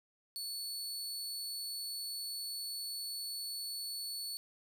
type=tone; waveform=sawtooth; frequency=4435 Hz; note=C#8; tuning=in tune; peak=-36 dBFS; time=0.36-4.37 s; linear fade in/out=0 ms; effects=none